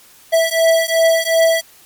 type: beating tone pair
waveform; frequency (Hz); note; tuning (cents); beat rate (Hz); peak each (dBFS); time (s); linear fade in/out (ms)
square; 655 / 657.7; E5 / E5; -11 / -4; 2.7; -15 / -15; 0.32-1.62; 20
effects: white hiss -46 dBFS RMS until 1.85 s + MP3 96 kbps